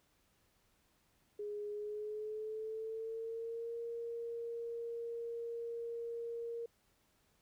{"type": "tone with pitch glide", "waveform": "sine", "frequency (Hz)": [415.3, 466.2], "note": ["G#4", "A#4"], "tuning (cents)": [0, 0], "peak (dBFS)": -39, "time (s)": [1.39, 6.66], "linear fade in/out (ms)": 5, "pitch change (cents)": 200, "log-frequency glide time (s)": [1.7, 3.76], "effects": ["pink hiss -74 dBFS RMS until 7.41 s"]}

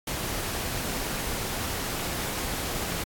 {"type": "noise", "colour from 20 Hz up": "pink", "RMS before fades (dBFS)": -31, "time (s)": [0.07, 3.04], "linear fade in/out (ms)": 5, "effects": ["AAC 64 kbps"]}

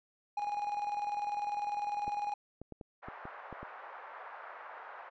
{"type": "tone with tremolo", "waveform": "triangle", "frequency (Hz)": 825, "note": "G#5", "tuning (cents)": -12, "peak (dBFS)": -29, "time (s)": [0.37, 2.34], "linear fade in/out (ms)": 5, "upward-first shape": "square", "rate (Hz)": 20, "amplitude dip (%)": 50}
{"type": "clicks", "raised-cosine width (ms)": 2, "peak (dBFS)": -31, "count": 8, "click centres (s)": [2.079, 2.616, 2.723, 2.812, 3.085, 3.254, 3.527, 3.63]}
{"type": "band-pass noise", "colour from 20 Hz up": "white", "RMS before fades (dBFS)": -48, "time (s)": [3.02, 5.1], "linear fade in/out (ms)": 20, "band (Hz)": [590, 1500], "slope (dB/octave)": 24}
{"effects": ["resampled to 16000 Hz"]}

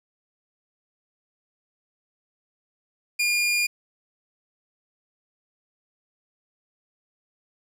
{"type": "tone", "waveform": "sawtooth", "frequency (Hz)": 2419, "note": "D#7", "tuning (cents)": -49, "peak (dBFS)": -17, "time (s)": [3.19, 3.67], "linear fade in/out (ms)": 10, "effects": ["low-pass 12000 Hz 12 dB/octave", "9-bit"]}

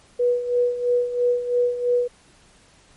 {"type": "tone with tremolo", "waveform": "sine", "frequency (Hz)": 488, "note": "B4", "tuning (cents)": -21, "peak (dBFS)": -15, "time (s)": [0.19, 2.08], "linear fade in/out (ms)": 10, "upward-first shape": "sine", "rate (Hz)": 3, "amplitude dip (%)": 70, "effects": ["pink hiss -54 dBFS RMS until 2.96 s", "MP3 48 kbps"]}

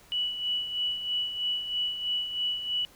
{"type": "tone with tremolo", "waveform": "sine", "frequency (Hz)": 2950, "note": "F#7", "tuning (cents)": -6, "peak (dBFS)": -25, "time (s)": [0.12, 2.85], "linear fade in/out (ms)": 0, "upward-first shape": "sine", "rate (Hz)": 3.1, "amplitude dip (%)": 60, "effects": ["pink hiss -56 dBFS RMS until 2.95 s"]}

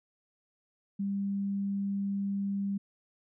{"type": "tone", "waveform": "sine", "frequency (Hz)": 198.6, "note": "G3", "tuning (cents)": 23, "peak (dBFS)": -29, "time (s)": [0.99, 2.78], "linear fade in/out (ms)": 10, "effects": []}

